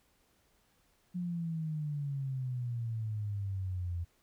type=exponential sweep; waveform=sine; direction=down; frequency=180.5 to 84.6 Hz; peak=-33 dBFS; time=1.14-4.05 s; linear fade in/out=20 ms; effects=pink hiss -71 dBFS RMS until 4.22 s